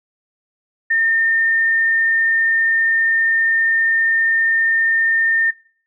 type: tone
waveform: sine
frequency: 1815 Hz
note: A#6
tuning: 47 cents flat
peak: -13 dBFS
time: 0.9-5.51 s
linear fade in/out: 10 ms
effects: noise-tail reverb RT60 0.5 s tail -21 dB re dry